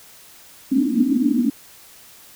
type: band-pass noise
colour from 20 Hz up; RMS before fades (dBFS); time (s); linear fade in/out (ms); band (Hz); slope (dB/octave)
white; -18; 0.71-1.5; 10; 220 to 300; 96
effects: white hiss -46 dBFS RMS until 2.35 s